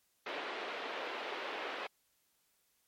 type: band-pass noise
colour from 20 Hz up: pink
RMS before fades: -41 dBFS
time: 0.26-1.87 s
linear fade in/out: 5 ms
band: 370 to 3400 Hz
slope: 24 dB/octave
effects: white hiss -75 dBFS RMS until 2.87 s + MP3 64 kbps